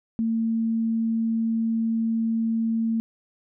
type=tone; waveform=sine; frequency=226.1 Hz; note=A3; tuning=47 cents sharp; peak=-21 dBFS; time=0.19-3 s; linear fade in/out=0 ms; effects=none